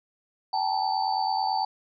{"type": "tone cluster", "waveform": "sine", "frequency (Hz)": [775, 864, 933, 4559], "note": ["G5", "A5", "A#5", "C#8"], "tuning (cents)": [-20, -32, 1, 48], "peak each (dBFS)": [-27, -27, -34, -34], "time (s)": [0.53, 1.65], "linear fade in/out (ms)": 5, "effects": []}